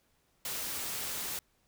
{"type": "noise", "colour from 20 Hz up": "white", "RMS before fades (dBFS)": -37, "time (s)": [0.45, 1.39], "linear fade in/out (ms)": 2, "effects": ["pink hiss -72 dBFS RMS until 1.67 s"]}